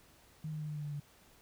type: tone with pitch steps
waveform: sine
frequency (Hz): 155.56 / 153.77 / 152.01 / 150.26 / 148.54 / 146.83 / 145.14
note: D#3 / D#3 / D#3 / D3 / D3 / D3 / D3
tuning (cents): 0 / -20 / -40 / +40 / +20 / 0 / -20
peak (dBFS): -37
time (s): 0.44-1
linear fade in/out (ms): 5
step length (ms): 80
effects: pink hiss -63 dBFS RMS until 1.41 s